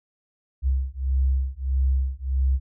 sine beating tone pair, 65.41 / 67.01 Hz, C2 / C2, 0 / +42 cents, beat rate 1.6 Hz, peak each -23 dBFS, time 0.62-2.6 s, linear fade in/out 50 ms, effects none

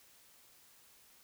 silence, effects white hiss -63 dBFS RMS until 1.23 s

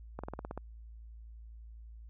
slowing click train, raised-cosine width 1 ms, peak -25 dBFS, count 8, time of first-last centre 0.19-0.576 s, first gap 46 ms, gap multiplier 1.06, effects added 56 Hz sine -47 dBFS peak until 2.09 s

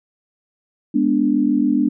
sine chord, G# diminished, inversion none, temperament equal, 207.7 / 246.9 / 293.7 Hz, G#3 / B3 / D4, 0 / 0 / 0 cents, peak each -21 / -18 / -17 dBFS, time 0.94-1.89 s, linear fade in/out 10 ms, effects none

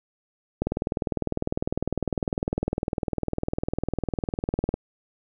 click train, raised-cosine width 2 ms, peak -11 dBFS, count 83, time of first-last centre 0.62-4.741 s, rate 19.9 Hz, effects none

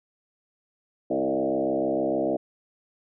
sine tone with frequency modulation, 459.2 Hz, A#4, 26 cents flat, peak -22 dBFS, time 1.1-2.37 s, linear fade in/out 10 ms, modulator 66.6 Hz, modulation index 3.2, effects none

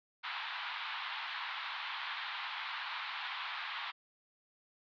pink band-pass noise, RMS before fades -41 dBFS, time 0.23-3.92 s, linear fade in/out 20 ms, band 860 to 4000 Hz, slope 48 dB/octave, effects none

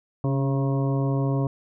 harmonic tone with a mistuned harmonic, 135.9 Hz, C#3, 34 cents flat, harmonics 1 / 2 / 3 / 4 / 5 / 7 / 8, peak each -22 / -28 / -32 / -34 / -36 / -39 / -40 dBFS, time 0.24-1.47 s, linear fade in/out 2 ms, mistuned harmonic 2, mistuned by +42 cents, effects none

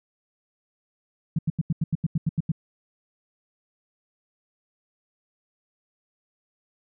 sine tone bursts, 160 Hz, D#3, 49 cents sharp, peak -19 dBFS, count 11, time 1.36-2.518 s, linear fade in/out 5 ms, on 28 ms, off 85 ms, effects none

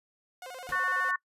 sawtooth tone with vibrato, 614 Hz, D#5, 23 cents flat, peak -37 dBFS, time 0.42-1.11 s, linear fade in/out 2 ms, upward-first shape square, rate 12 Hz, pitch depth 290 cents each way
pink noise with exponential decay, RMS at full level -41 dBFS, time 0.69-0.87 s, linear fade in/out 0 ms, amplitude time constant 37 ms
sine chord, F# minor, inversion second, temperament equal with one note detuned, 1108.7 / 1480 / 1803.2 Hz, C#6 / F#6 / A6, 0 / 0 / +42 cents, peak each -30 / -32 / -30 dBFS, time 0.72-1.16 s, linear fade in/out 5 ms
effects noise-tail reverb RT60 0.1 s tail -25 dB re dry + resampled to 32000 Hz

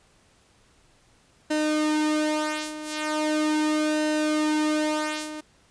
sawtooth tone with flanger, 305.9 Hz, D#4, 29 cents flat, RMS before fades -25 dBFS, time 1.5-5.41 s, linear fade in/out 10 ms, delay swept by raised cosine 0.87 to 3.27 ms, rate 0.39 Hz, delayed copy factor -0.65, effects pink hiss -60 dBFS RMS until 5.7 s + resampled to 22050 Hz

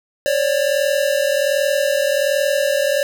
square tone pair together, 546 / 587.3 Hz, C#5 / D5, -26 / 0 cents, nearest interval minor second, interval 126 cents, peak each -19 dBFS, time 0.26-3.03 s, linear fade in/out 0 ms, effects none

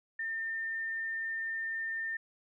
sine tone, 1806 Hz, A6, 45 cents sharp, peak -33 dBFS, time 0.19-2.17 s, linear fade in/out 5 ms, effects none

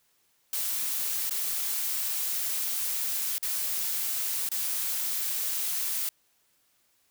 blue noise with dropouts, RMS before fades -30 dBFS, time 0.53-6.09 s, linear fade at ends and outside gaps 2 ms, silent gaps 1.296-1.308 / 3.382-3.427 / 4.49-4.515 s, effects white hiss -69 dBFS RMS until 7.1 s

